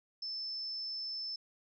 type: tone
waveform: sine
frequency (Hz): 5274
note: E8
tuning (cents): 0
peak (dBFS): -37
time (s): 0.22-1.36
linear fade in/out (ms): 5
effects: none